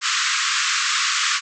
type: band-pass noise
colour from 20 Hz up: pink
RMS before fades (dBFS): -21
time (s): 0.01-1.41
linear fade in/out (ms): 50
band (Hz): 1100 to 7700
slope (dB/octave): 96
effects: none